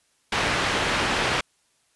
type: low-pass noise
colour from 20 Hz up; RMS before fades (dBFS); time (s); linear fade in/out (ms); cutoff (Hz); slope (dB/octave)
white; -24; 0.32-1.41; 5; 2500; 12
effects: white hiss -66 dBFS RMS until 1.95 s + resampled to 24000 Hz